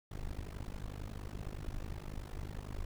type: noise with amplitude modulation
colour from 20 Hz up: brown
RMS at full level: -38 dBFS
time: 0.11-2.85 s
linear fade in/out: 5 ms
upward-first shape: sine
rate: 50.9 Hz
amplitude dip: 100%
effects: none